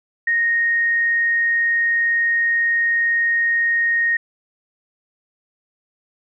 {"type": "tone", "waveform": "sine", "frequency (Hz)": 1861, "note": "A#6", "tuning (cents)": -3, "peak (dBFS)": -15, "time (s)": [0.27, 4.17], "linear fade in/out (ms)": 5, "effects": []}